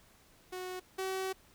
sawtooth tone pair in turn, 367.5 / 379.6 Hz, F#4 / F#4, -12 / +44 cents, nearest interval minor second, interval 56 cents, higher second, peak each -35 / -30 dBFS, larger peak second, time 0.52-0.8 / 0.98-1.33 s, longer second, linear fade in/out 10 ms, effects pink hiss -63 dBFS RMS until 1.54 s

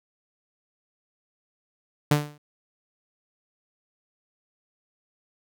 sawtooth tone with exponential decay, 147.7 Hz, D3, 10 cents sharp, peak -11 dBFS, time 2.11-2.38 s, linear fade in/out 5 ms, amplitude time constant 57 ms, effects none

